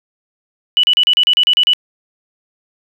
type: tone bursts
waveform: sine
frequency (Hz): 2960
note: F#7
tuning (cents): 0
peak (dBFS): -8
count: 10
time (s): 0.77-1.734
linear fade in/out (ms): 0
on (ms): 64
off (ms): 36
effects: 8-bit